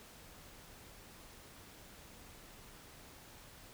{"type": "silence", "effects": ["pink hiss -56 dBFS RMS until 3.73 s"]}